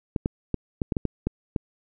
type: clicks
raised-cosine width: 3 ms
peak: -11 dBFS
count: 9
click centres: 0.162 / 0.259 / 0.543 / 0.818 / 0.922 / 0.968 / 1.053 / 1.27 / 1.562 s
effects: none